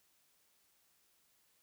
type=silence; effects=white hiss -73 dBFS RMS until 1.62 s